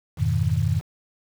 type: chord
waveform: sine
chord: F half-diminished seventh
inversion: none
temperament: equal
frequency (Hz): 87.31 / 103.83 / 123.47 / 155.56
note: F2 / Ab2 / Cb3 / Eb3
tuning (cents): 0 / 0 / 0 / 0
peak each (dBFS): -25 / -24 / -25 / -25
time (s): 0.17-0.82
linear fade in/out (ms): 50
effects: 7-bit